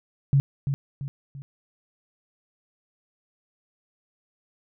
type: tone with echo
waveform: sine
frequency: 138.59 Hz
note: C#3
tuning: in tune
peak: -15 dBFS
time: 0.33-0.4 s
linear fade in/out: 0 ms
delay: 340 ms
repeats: 3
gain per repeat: -7 dB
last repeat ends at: 1.42 s
effects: none